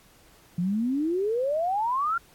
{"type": "exponential sweep", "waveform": "sine", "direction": "up", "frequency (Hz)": [168.3, 1413], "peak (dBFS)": -23, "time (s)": [0.58, 2.18], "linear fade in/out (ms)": 5, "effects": ["pink hiss -57 dBFS RMS until 2.34 s", "AAC 64 kbps"]}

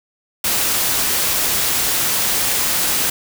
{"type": "noise", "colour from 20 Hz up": "white", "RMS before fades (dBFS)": -18, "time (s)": [0.44, 3.1], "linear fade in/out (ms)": 5, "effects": []}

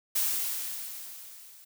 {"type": "noise with level ramp", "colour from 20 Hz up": "blue", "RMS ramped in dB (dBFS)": [-26, -53], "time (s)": [0.15, 1.65], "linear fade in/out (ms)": 10, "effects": []}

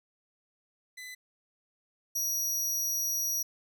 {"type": "tone pair in turn", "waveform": "sawtooth", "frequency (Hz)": [2008, 5770], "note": ["B6", "F#8"], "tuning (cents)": [28, -44], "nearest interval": "octave + tritone", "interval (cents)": 1828, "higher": "second", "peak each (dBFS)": [-38, -26], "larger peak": "second", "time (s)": [[0.97, 1.15], [2.15, 3.43]], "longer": "second", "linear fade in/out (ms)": 10, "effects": []}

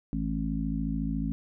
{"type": "harmonic tone", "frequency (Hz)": 54, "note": "A1", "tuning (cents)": -32, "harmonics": [1, 3, 4, 5], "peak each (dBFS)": [-33, -33, -33, -33], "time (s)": [0.13, 1.32], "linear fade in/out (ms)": 0, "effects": []}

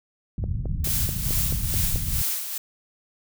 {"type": "low-pass noise", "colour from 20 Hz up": "pink", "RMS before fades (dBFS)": -27, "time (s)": [0.38, 2.22], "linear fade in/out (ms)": 2, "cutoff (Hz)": 160, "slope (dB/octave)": 24}
{"type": "click train", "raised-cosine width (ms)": 2, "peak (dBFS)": -20, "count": 8, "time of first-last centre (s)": [0.44, 1.958], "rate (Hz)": 4.61}
{"type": "noise with tremolo", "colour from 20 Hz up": "blue", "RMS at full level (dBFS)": -25, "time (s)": [0.84, 2.58], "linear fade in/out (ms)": 5, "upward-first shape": "sine", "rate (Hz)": 2.3, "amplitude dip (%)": 60}
{"effects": []}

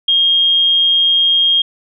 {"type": "tone", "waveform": "sine", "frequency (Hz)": 3236, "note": "G#7", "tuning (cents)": -46, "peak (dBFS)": -9, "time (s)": [0.08, 1.62], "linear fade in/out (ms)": 5, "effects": []}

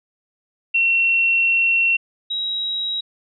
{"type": "tone pair in turn", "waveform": "sine", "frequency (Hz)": [2721, 3839], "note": ["F7", "B7"], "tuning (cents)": [-46, -50], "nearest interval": "tritone", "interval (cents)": 596, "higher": "second", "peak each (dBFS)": [-14, -21], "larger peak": "first", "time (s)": [[0.74, 1.97], [2.3, 3.01]], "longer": "first", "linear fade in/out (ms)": 10, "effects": []}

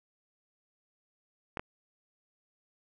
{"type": "clicks", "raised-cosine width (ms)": 0.5, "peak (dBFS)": -20, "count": 2, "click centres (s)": [1.572, 1.595], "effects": []}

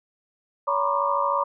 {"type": "tone cluster", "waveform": "sine", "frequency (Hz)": [564, 941, 995, 1087, 1190], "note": ["C#5", "A#5", "B5", "C#6", "D6"], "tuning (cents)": [30, 16, 13, -34, 22], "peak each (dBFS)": -27, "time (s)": [0.67, 1.44], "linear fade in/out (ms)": 10, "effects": []}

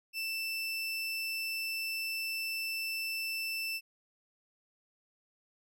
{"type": "tone", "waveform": "30% pulse", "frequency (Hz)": 2661, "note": "E7", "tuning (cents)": 16, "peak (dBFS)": -31, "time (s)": [0.13, 3.81], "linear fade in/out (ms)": 50, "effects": []}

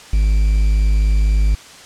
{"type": "tone with quantisation", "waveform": "triangle", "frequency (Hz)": 51.91, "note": "G#1", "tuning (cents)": 0, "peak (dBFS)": -9, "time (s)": [0.13, 1.55], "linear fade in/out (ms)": 5, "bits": 6, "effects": ["white hiss -39 dBFS RMS until 1.85 s", "low-pass 7000 Hz 12 dB/octave"]}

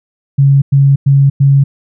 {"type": "tone bursts", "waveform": "sine", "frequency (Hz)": 138.59, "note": "C#3", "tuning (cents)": 0, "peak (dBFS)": -4, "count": 4, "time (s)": [0.38, 1.64], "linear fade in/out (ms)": 10, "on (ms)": 240, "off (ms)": 100, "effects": []}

